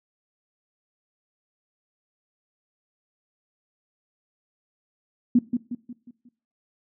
sine tone with echo, 242.3 Hz, B3, 33 cents flat, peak -13 dBFS, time 5.35-5.39 s, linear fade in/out 5 ms, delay 180 ms, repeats 5, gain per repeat -7 dB, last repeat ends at 6.29 s, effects noise-tail reverb RT60 0.5 s tail -21 dB re dry

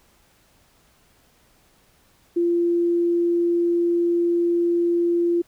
sine tone, 344 Hz, F4, 26 cents flat, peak -17 dBFS, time 2.36-5.42 s, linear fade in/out 10 ms, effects pink hiss -59 dBFS RMS until 5.47 s

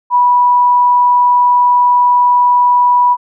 sine tone, 980 Hz, B5, 14 cents flat, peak -6 dBFS, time 0.1-3.17 s, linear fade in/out 50 ms, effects none

